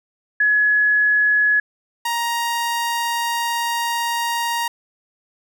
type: tone pair in turn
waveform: sine / sawtooth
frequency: 1692 / 937.9 Hz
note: G#6 / A#5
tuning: +32 / +10 cents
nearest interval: minor seventh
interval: 1022 cents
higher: first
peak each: -13 / -16 dBFS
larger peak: first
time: 0.4-1.6 / 2.05-4.68 s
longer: second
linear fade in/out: 5 ms
effects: none